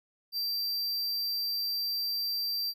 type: tone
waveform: square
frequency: 4699 Hz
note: D8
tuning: in tune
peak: -30 dBFS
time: 0.32-2.74 s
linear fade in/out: 50 ms
effects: none